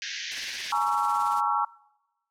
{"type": "band-pass noise", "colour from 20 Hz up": "pink", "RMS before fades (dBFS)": -35, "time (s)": [0.02, 0.72], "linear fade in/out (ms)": 0, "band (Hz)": [1600, 6400], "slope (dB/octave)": 96}
{"type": "noise with tremolo", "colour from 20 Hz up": "white", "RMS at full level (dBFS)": -42, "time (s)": [0.31, 1.41], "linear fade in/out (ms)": 10, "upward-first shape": "sine", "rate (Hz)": 18, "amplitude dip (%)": 50}
{"type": "chord", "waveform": "sine", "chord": "A# half-diminished seventh", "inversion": "third", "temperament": "just", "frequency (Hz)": [839.1, 932.3, 1118.8, 1342.6], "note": ["G#5", "A#5", "C#6", "E6"], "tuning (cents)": [18, 0, 16, 31], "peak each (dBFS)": -28, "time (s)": [0.72, 1.65], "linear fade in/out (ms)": 5}
{"effects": ["noise-tail reverb RT60 1.0 s tail -23 dB re dry", "low-pass 11000 Hz 12 dB/octave"]}